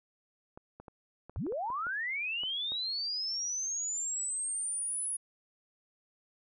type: clicks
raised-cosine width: 1 ms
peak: -33 dBFS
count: 11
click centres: 0.575 / 0.8 / 0.882 / 1.296 / 1.361 / 1.466 / 1.523 / 1.702 / 1.868 / 2.435 / 2.72 s
type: linear sweep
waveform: sine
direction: up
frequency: 41.2 to 10440 Hz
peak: -32 dBFS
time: 1.36-5.17 s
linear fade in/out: 10 ms
effects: none